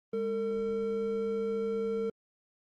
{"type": "tone pair together", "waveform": "triangle", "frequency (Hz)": [204.2, 452.4], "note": ["G#3", "A4"], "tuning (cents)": [-29, 48], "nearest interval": "octave + major second", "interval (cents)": 1377, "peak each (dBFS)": [-35, -28], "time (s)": [0.13, 2.1], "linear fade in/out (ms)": 5, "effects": ["Opus 32 kbps"]}